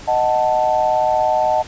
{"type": "chord", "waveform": "sine", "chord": "D# diminished", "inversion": "none", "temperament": "equal", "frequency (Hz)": [622.3, 740, 880], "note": ["D#5", "F#5", "A5"], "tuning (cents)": [0, 0, 0], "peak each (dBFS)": -18, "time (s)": [0.07, 1.63], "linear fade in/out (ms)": 20, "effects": ["pink hiss -37 dBFS RMS until 1.67 s", "resampled to 16000 Hz"]}